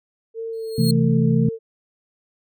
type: tone with vibrato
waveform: sine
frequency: 449.5 Hz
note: A4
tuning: 37 cents sharp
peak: -26 dBFS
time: 0.34-1.59 s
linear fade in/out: 50 ms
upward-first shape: sine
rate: 2 Hz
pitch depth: 17 cents each way
type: tone with exponential growth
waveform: sawtooth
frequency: 4272 Hz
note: C8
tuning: 35 cents sharp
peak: -19 dBFS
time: 0.53-0.91 s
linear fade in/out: 2 ms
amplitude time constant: 82 ms
type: chord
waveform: sine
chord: A minor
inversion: first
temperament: equal with one note detuned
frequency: 130.81 / 164.81 / 221.5 Hz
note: C3 / E3 / A3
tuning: 0 / 0 / +12 cents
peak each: -19 dBFS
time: 0.78-1.49 s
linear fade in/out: 5 ms
effects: none